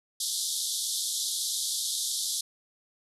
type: band-pass noise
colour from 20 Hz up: pink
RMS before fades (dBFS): -31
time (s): 0.2-2.41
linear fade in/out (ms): 5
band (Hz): 3400 to 12000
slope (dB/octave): 96
effects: none